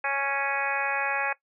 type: harmonic tone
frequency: 277.2 Hz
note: C#4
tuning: in tune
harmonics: 2 / 3 / 4 / 5 / 6 / 7 / 8 / 9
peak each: -35 / -31 / -35 / -35 / -30 / -36 / -35 / -33 dBFS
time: 0.04-1.33 s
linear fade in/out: 5 ms
effects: noise-tail reverb RT60 0.1 s tail -18 dB re dry